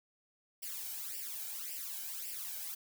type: noise with flanger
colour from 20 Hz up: blue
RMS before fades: -42 dBFS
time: 0.62-2.75 s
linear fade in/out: 10 ms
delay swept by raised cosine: 0.38 to 1.32 ms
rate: 1.8 Hz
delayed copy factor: +0.75
effects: none